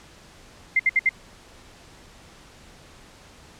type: tone bursts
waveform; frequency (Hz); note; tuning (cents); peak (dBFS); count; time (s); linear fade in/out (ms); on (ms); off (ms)
sine; 2093; C7; 0; -15; 4; 0.76-1.092; 5; 35; 64
effects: pink hiss -49 dBFS RMS until 3.59 s + low-pass 8000 Hz 12 dB/octave